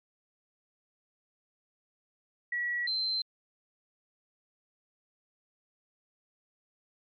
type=tone pair in turn; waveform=sine; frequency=1930 / 4104 Hz; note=B6 / C8; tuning=-40 / -34 cents; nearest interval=octave + minor second; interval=1306 cents; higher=second; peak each=-29 / -28 dBFS; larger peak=second; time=2.52-2.87 / 2.87-3.22 s; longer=neither; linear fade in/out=5 ms; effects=MP3 48 kbps